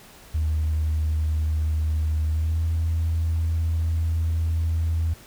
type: tone with pitch glide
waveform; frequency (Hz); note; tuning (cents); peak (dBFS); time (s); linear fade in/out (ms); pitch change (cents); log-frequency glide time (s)
sine; 77.78 to 81.79; D#2 to E2; 0 to -13; -19; 0.34-5.14; 10; +87; 2.27-2.65
effects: tanh soft clip ceiling -17 dBFS + pink hiss -48 dBFS RMS until 5.26 s